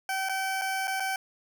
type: tone with dropouts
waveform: 20% pulse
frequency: 768 Hz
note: G5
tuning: 36 cents flat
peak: -23 dBFS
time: 0.09-1.16 s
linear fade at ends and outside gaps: 2 ms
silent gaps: 0.288-0.294 / 0.614-0.618 / 0.873-0.878 / 0.999-1.003 s
effects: none